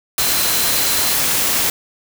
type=tone in noise; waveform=sine; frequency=4078 Hz; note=C8; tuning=45 cents flat; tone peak=-25 dBFS; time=0.19-1.13 s; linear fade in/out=2 ms; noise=white; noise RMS=-17 dBFS; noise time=0.18-1.7 s; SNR=-11 dB; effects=none